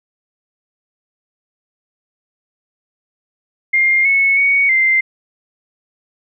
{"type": "tone with pitch steps", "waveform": "sine", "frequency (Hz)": [2116, 2201, 2233, 2085], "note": ["C7", "C#7", "C#7", "C7"], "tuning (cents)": [19, -13, 12, -7], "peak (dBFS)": -10, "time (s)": [3.73, 5.01], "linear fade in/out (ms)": 10, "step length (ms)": 320, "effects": []}